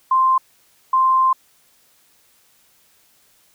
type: tone pair in turn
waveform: sine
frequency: 1046 / 1046 Hz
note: C6 / C6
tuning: -1 / -1 cents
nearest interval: unison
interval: 0 cents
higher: neither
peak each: -12 dBFS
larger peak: neither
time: 0.11-0.38 / 0.93-1.33 s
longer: second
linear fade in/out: 5 ms
effects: white hiss -57 dBFS RMS until 3.54 s